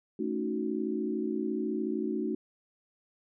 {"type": "chord", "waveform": "sine", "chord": "D# half-diminished seventh", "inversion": "second", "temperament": "equal", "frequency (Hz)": [220, 277.2, 311.1, 370], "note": ["A3", "C#4", "D#4", "F#4"], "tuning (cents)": [0, 0, 0, 0], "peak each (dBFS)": [-34, -37, -34, -34], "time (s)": [0.19, 2.35], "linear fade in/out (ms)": 5, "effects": []}